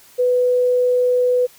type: tone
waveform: sine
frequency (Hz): 496.7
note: B4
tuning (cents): +10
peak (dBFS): -13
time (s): 0.18-1.47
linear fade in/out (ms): 20
effects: white hiss -48 dBFS RMS until 1.58 s